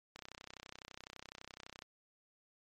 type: click train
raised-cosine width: 0.2 ms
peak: -30 dBFS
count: 54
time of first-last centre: 0.16-1.821 s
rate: 31.9 Hz
effects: MP3 64 kbps